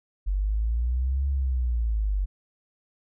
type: linear two-way sweep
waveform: sine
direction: up then down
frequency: 46.25 to 69.7 to 46.63 Hz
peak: -22 dBFS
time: 0.26-2.26 s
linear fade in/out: 20 ms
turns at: 1.28 s
effects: none